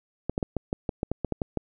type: clicks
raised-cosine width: 2 ms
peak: -13 dBFS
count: 12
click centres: 0.296 / 0.379 / 0.428 / 0.567 / 0.729 / 0.892 / 1.031 / 1.116 / 1.247 / 1.323 / 1.418 / 1.573 s
effects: none